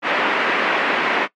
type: band-pass noise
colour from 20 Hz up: white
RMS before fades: -19 dBFS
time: 0.02-1.28 s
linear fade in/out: 50 ms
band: 230 to 2400 Hz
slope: 24 dB/octave
effects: noise-tail reverb RT60 0.1 s tail -19 dB re dry + MP3 64 kbps